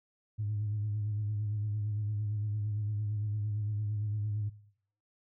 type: tone with vibrato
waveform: sine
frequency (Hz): 105.1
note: G#2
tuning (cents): +21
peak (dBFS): -30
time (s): 0.38-4.5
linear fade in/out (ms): 20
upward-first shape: sine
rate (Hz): 8.8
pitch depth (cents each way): 44
effects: noise-tail reverb RT60 0.6 s tail -17 dB re dry + tanh soft clip ceiling -26 dBFS